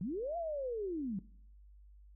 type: linear two-way sweep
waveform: sine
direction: up then down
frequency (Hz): 155.56 to 698.5 to 176.2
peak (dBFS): -35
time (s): 0.01-1.19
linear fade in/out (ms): 2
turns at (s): 0.37
effects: noise-tail reverb RT60 0.7 s tail -22 dB re dry + added 50 Hz sine -55 dBFS peak until 2.15 s